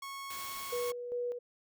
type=tone; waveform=sawtooth; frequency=1100 Hz; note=C#6; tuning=14 cents flat; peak=-37 dBFS; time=0.02-0.92 s; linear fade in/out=5 ms
type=noise; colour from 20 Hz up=white; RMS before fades=-45 dBFS; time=0.3-0.91 s; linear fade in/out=5 ms
type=tone with tremolo; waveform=sine; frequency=486.2 Hz; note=B4; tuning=27 cents flat; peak=-32 dBFS; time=0.72-1.39 s; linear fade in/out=10 ms; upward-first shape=square; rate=2.5 Hz; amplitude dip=50%
effects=none